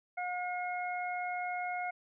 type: harmonic tone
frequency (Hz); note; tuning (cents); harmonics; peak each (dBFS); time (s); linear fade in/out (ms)
719; F#5; -50; 1 / 2 / 3; -35 / -43 / -40; 0.17-1.91; 10
effects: none